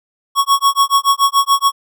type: tone with tremolo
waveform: square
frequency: 1108.7 Hz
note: C#6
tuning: in tune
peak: -8 dBFS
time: 0.35-1.72 s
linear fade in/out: 50 ms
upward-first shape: sine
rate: 7 Hz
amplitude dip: 100%
effects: none